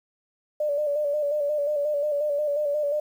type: tone with vibrato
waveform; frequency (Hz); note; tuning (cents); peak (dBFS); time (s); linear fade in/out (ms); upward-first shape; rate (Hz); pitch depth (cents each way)
sine; 587.3; D5; 0; -22; 0.6-3; 5; square; 5.6; 41
effects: 9-bit